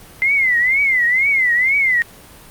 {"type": "tone with vibrato", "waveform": "sine", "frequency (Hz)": 2065, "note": "C7", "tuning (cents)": -23, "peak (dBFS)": -12, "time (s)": [0.22, 2.02], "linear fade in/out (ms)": 0, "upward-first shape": "triangle", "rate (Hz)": 2.1, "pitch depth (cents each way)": 180, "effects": ["pink hiss -41 dBFS RMS until 2.5 s", "Opus 32 kbps"]}